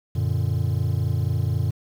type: chord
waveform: triangle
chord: Gb augmented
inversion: none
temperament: equal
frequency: 92.5 / 116.54 / 146.83 Hz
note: Gb2 / Bb2 / D3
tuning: 0 / 0 / 0 cents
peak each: -22 / -22 / -25 dBFS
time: 0.15-1.71 s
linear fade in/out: 10 ms
effects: 8-bit